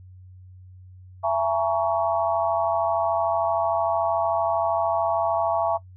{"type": "chord", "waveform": "sine", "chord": "A# half-diminished seventh", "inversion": "second", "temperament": "just", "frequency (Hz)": [671.3, 839.1, 932.3, 1118.8], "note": ["E5", "G#5", "A#5", "C#6"], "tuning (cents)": [31, 18, 0, 16], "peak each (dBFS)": [-23, -27, -28, -28], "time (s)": [1.23, 5.78], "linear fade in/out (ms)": 20, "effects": ["noise-tail reverb RT60 0.1 s tail -18 dB re dry", "added 92 Hz sine -43 dBFS peak until 5.96 s"]}